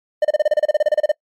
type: tone bursts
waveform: triangle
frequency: 605 Hz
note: D#5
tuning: 49 cents flat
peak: -9 dBFS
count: 16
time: 0.22-1.118 s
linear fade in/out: 5 ms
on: 28 ms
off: 30 ms
effects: noise-tail reverb RT60 0.1 s tail -25 dB re dry + MP3 64 kbps